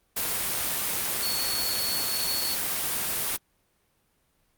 sine tone in noise, 4402 Hz, C#8, 13 cents flat, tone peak -29 dBFS, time 1.22-2.55 s, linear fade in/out 10 ms, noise white, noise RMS -28 dBFS, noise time 0.16-3.37 s, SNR -4 dB, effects pink hiss -69 dBFS RMS until 4.57 s + Opus 32 kbps

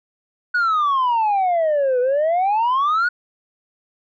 sine exponential two-way sweep, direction down then up, 1480 to 488 to 1480 Hz, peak -13 dBFS, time 0.54-3.09 s, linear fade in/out 10 ms, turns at 2 s, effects tanh soft clip ceiling -14 dBFS

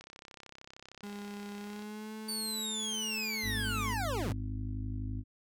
click train, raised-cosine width 0.2 ms, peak -32 dBFS, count 61, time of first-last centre 0.01-1.823 s, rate 33.1 Hz
35% pulse tone with pitch glide, 204 to 217.4 Hz, G#3 to A3, -31 to -21 cents, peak -39 dBFS, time 1.03-3.94 s, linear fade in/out 5 ms, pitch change +110 cents, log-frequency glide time 1.58-2.15 s
25% pulse linear sweep, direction down, 4600 to 65.41 Hz, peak -30 dBFS, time 2.28-4.33 s, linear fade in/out 10 ms
harmonic tone, 51.91 Hz, G#1, in tune, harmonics 1 / 2 / 4 / 5 / 6, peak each -38 / -37 / -51 / -43 / -51 dBFS, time 3.42-5.24 s, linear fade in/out 50 ms
effects none

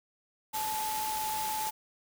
sine tone in noise, 867 Hz, A5, 26 cents flat, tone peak -32 dBFS, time 0.53-1.71 s, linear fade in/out 20 ms, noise white, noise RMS -37 dBFS, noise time 0.53-1.71 s, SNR +2 dB, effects none

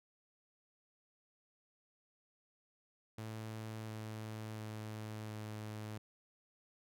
sawtooth tone with pitch steps, 110 / 109.11 / 108.24 / 107.36 Hz, A2 / A2 / A2 / A2, 0 / -14 / -28 / -42 cents, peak -39 dBFS, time 3.18-5.98 s, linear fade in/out 5 ms, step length 700 ms, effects none

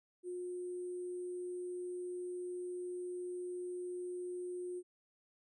sine tone with sample-and-hold, 358.6 Hz, F4, 46 cents sharp, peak -39 dBFS, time 0.23-4.83 s, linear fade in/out 50 ms, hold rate 8820 Hz, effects resampled to 24000 Hz

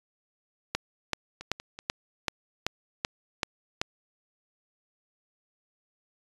two click trains, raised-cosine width 0.2 ms, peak -23 / -9 dBFS, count 3 / 9, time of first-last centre 1.41-1.79 / 0.75-3.815 s, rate 5.27 / 2.61 Hz, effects resampled to 24000 Hz

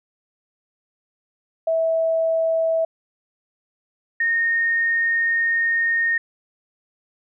sine tone pair in turn, 652 / 1844.1 Hz, E5 / A#6, -19 / -19 cents, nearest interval octave + tritone, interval 1800 cents, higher second, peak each -17 dBFS, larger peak neither, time 1.67-2.85 / 4.2-6.18 s, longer second, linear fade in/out 5 ms, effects none

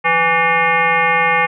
sine tone with frequency modulation, 1480 Hz, F#6, in tune, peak -11 dBFS, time 0.04-1.47 s, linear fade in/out 20 ms, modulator 327 Hz, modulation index 2.8, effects none

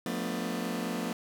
sawtooth chord, B half-diminished seventh, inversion second, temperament just, 177.8 / 222.2 / 246.9 / 296.3 Hz, F3 / A3 / B3 / D4, +31 / +17 / 0 / +15 cents, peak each -33 / -32 / -32 / -36 dBFS, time 0.06-1.13 s, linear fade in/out 2 ms, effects none

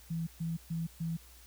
sine tone bursts, 164.81 Hz, E3, in tune, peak -32 dBFS, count 4, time 0.1-1.17 s, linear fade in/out 10 ms, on 170 ms, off 130 ms, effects added 60 Hz sine -56 dBFS peak until 1.46 s + white hiss -58 dBFS RMS until 1.46 s

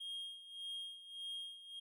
triangle tone with tremolo, 3241 Hz, G#7, 43 cents flat, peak -40 dBFS, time 0-1.8 s, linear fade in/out 10 ms, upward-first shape sine, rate 1.7 Hz, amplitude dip 75%, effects none

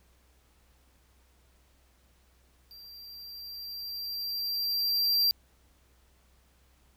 square tone with level ramp, 4722 Hz, D8, 9 cents sharp, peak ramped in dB -48 to -22 dBFS, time 2.71-5.31 s, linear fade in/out 0 ms, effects added 63 Hz sine -63 dBFS peak until 6.96 s + pink hiss -67 dBFS RMS until 6.96 s

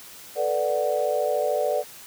sine chord, B minor seventh, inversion third, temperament equal, 440 / 493.9 / 587.3 / 740 Hz, A4 / B4 / D5 / F#5, 0 / 0 / 0 / 0 cents, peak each -29 / -27 / -24 / -29 dBFS, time 0.35-1.84 s, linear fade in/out 50 ms, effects white hiss -44 dBFS RMS until 2.06 s + high-pass 60 Hz 12 dB/octave

